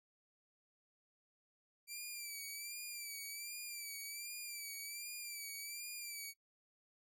10% pulse tone with vibrato, 2337 Hz, D7, 9 cents flat, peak -36 dBFS, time 1.87-6.34 s, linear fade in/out 50 ms, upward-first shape sine, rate 1.3 Hz, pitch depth 65 cents each way, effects noise-tail reverb RT60 0.1 s tail -23 dB re dry

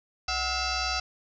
sine tone with frequency modulation, 1975.5 Hz, B6, in tune, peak -26 dBFS, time 0.28-1 s, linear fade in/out 5 ms, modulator 680 Hz, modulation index 5.4, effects resampled to 16000 Hz + 9-bit

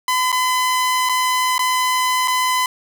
sawtooth tone with dropouts, 1013 Hz, B5, 44 cents sharp, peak -12 dBFS, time 0.08-2.66 s, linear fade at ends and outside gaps 2 ms, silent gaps 0.319-0.326 / 1.09-1.094 / 1.581-1.592 / 2.276-2.28 s, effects none

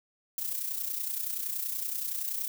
violet noise with amplitude modulation, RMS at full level -31 dBFS, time 0.38-2.48 s, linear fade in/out 2 ms, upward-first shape sine, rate 30.6 Hz, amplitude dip 60%, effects none

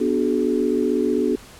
sine chord, G# half-diminished seventh, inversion first, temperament equal with one note detuned, 246.9 / 293.7 / 370 / 425.5 Hz, B3 / D4 / F#4 / G#4, 0 / 0 / 0 / +42 cents, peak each -23 dBFS, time 0-1.36 s, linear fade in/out 10 ms, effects pink hiss -44 dBFS RMS until 1.59 s + low-pass 12000 Hz 12 dB/octave

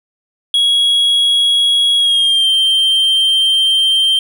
triangle tone with pitch glide, 3322 to 3146 Hz, G#7 to G7, 0 to +6 cents, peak -8 dBFS, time 0.54-4.19 s, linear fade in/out 2 ms, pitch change -94 cents, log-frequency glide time 1.97-2.49 s, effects none

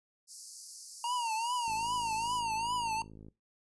pink high-pass noise, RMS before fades -47 dBFS, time 0.27-2.42 s, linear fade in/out 50 ms, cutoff 4600 Hz, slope 96 dB/octave
square tone with vibrato, 932.3 Hz, A#5, in tune, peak -32 dBFS, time 1.04-3.02 s, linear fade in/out 2 ms, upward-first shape triangle, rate 2.5 Hz, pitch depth 130 cents each way
click train, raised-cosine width 3 ms, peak -38 dBFS, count 87, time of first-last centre 1.68-3.284 s, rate 53.6 Hz
effects noise-tail reverb RT60 0.2 s tail -19 dB re dry + resampled to 24000 Hz

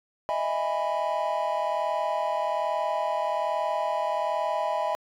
triangle chord, E major seventh, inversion third, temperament just, 618.1 / 659.3 / 824.1 / 988.9 Hz, D#5 / E5 / G#5 / B5, -12 / 0 / -14 / +2 cents, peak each -28 dBFS, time 0.29-4.95 s, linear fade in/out 0 ms, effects tanh soft clip ceiling -15 dBFS

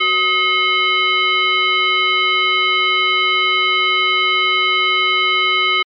sine tone with frequency modulation, 2154 Hz, C7, 50 cents sharp, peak -12 dBFS, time 0-5.83 s, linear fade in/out 10 ms, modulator 891 Hz, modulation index 1.3, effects MP3 96 kbps

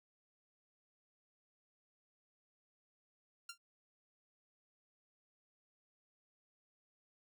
10% pulse tone with exponential decay, 1385 Hz, F6, 15 cents flat, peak -34 dBFS, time 3.49-3.58 s, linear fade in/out 5 ms, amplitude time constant 19 ms, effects none

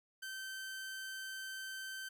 sawtooth tone, 1547 Hz, G6, 23 cents flat, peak -39 dBFS, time 0.22-2.09 s, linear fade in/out 10 ms, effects none

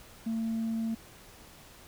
sine tone, 225 Hz, A3, 39 cents sharp, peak -27 dBFS, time 0.26-0.95 s, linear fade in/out 10 ms, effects tanh soft clip ceiling -27 dBFS + pink hiss -53 dBFS RMS until 1.87 s

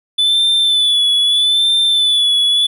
triangle tone with vibrato, 3483 Hz, A7, 18 cents flat, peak -9 dBFS, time 0.18-2.67 s, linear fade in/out 10 ms, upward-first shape sine, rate 0.79 Hz, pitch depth 47 cents each way, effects none

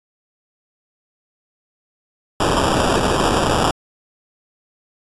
white noise with sample-and-hold, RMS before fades -17 dBFS, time 2.4-3.71 s, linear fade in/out 2 ms, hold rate 2100 Hz, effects resampled to 24000 Hz

